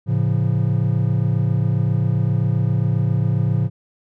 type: chord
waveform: triangle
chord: A augmented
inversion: none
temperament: just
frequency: 110 / 137.5 / 171.88 Hz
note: A2 / C#3 / E#3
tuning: 0 / -14 / -27 cents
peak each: -17 / -18 / -21 dBFS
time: 0.06-3.7 s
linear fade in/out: 50 ms
effects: none